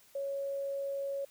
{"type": "tone", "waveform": "sine", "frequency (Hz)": 554.4, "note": "C#5", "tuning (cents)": 0, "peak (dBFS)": -33, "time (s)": [0.15, 1.25], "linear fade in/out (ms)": 5, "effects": ["white hiss -62 dBFS RMS until 1.3 s"]}